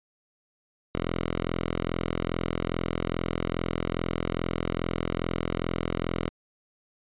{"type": "tone", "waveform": "5% pulse", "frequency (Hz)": 42.41, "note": "E1", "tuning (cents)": 50, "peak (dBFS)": -16, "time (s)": [0.95, 6.29], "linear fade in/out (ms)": 0, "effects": ["resampled to 8000 Hz"]}